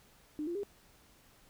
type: tone with pitch steps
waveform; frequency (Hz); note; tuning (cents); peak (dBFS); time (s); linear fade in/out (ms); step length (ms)
sine; 301.8 / 344.7 / 404; D4 / F4 / G#4; +47 / -23 / -48; -34; 0.39-0.633; 0; 81
effects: pink hiss -63 dBFS RMS until 1.49 s